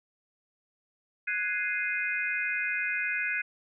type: chord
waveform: sine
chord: Ab dominant seventh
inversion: third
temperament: equal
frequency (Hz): 1480 / 1661.2 / 2093 / 2489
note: Gb6 / Ab6 / C7 / Eb7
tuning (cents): 0 / 0 / 0 / 0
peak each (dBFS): -34 / -34 / -33 / -32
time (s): 1.27-3.42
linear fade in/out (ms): 10
effects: none